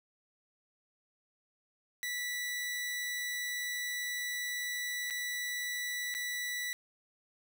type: tone with dropouts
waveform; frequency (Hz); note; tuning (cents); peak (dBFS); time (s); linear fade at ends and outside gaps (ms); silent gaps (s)
sawtooth; 1963; B6; -11; -31; 2.03-6.73; 0; 5.101-5.107 / 6.141-6.149
effects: none